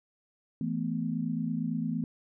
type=chord; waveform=sine; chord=E suspended fourth; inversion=none; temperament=equal with one note detuned; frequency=164.81 / 220 / 248.8 Hz; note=E3 / A3 / B3; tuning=0 / 0 / +13 cents; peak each=-33 dBFS; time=0.61-2.04 s; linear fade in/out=2 ms; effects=none